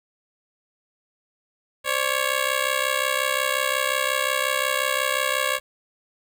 10% pulse ring-modulated tone, 554.4 Hz, C#5, in tune, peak -10 dBFS, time 1.84-5.6 s, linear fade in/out 50 ms, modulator 32.8 Hz, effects 8-bit

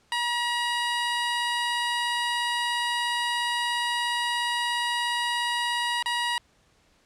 15% pulse tone with dropouts, 957 Hz, A#5, 45 cents sharp, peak -18 dBFS, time 0.12-6.38 s, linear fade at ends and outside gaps 1 ms, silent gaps 6.026-6.059 s, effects pink hiss -63 dBFS RMS until 7.05 s + low-pass 8000 Hz 12 dB/octave

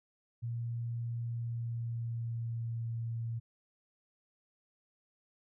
sine tone with pitch glide, 117.5 to 115.35 Hz, A#2 to A#2, +14 to -18 cents, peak -34 dBFS, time 0.42-3.4 s, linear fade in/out 20 ms, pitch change -32 cents, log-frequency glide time 1.24-2.89 s, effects none

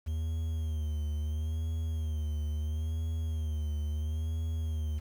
triangle tone with vibrato, 77.78 Hz, D#2, in tune, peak -28 dBFS, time 0.06-5 s, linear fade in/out 20 ms, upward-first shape sine, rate 0.74 Hz, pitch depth 65 cents each way, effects 9-bit

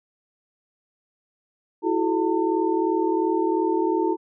sine tone cluster, 328.8 / 368.7 / 431.6 / 901 Hz, E4 / F#4 / A4 / A5, -4 / -6 / -33 / +41 cents, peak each -23 / -24 / -27 / -27 dBFS, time 1.82-4.17 s, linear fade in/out 50 ms, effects none

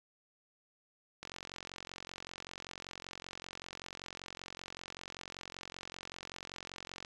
click train, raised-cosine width 0.2 ms, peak -26 dBFS, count 264, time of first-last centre 1.23-7.049 s, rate 45.2 Hz, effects resampled to 24000 Hz

